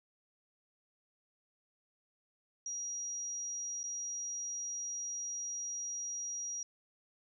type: tone with dropouts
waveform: sine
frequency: 5740 Hz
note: F8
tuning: 47 cents sharp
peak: -37 dBFS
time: 2.66-6.63 s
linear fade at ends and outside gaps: 2 ms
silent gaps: 3.832-3.839 s
effects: none